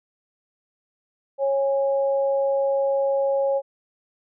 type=tone pair together; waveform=sine; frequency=549.3 / 823 Hz; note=C#5 / G#5; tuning=-16 / -16 cents; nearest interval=perfect fifth; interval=700 cents; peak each=-19 / -30 dBFS; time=1.38-3.62 s; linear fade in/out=50 ms; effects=none